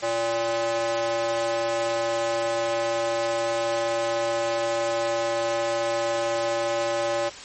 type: tone with high-pass filter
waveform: square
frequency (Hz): 115.4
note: A#2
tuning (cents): -17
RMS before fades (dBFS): -25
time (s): 0.02-7.3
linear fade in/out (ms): 20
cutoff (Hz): 550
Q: 2.7
effects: white hiss -40 dBFS RMS until 7.44 s + MP3 32 kbps